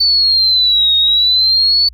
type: exponential two-way sweep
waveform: triangle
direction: down then up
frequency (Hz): 4522 to 3726 to 4490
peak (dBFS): -5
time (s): 0-1.89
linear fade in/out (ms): 10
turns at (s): 0.96
effects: tanh soft clip ceiling -7 dBFS + added 60 Hz sine -35 dBFS peak until 1.93 s